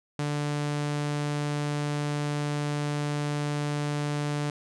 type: tone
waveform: sawtooth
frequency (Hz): 146.83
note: D3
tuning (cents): 0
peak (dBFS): -23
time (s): 0.19-4.5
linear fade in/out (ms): 2
effects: resampled to 22050 Hz